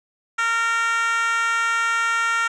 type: tone with high-pass filter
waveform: 10% pulse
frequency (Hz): 460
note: A#4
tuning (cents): -23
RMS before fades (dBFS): -21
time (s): 0.38-2.48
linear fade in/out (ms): 10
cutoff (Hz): 1400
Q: 3.5
effects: resampled to 22050 Hz